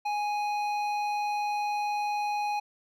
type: tone with hard clipping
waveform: sine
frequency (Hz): 830.6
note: G#5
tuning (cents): 0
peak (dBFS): -29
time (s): 0.05-2.6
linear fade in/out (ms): 10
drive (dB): 10
effects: none